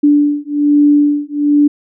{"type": "beating tone pair", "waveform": "sine", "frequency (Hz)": [291.4, 292.6], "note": ["D4", "D4"], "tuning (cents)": [-13, -6], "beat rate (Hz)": 1.2, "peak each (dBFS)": -11, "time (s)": [0.03, 1.68], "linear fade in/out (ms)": 10, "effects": []}